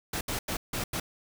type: noise bursts at uneven times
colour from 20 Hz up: pink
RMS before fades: -32 dBFS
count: 5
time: 0.13-0.21 / 0.28-0.39 / 0.48-0.57 / 0.73-0.84 / 0.93-1 s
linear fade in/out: 5 ms
effects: none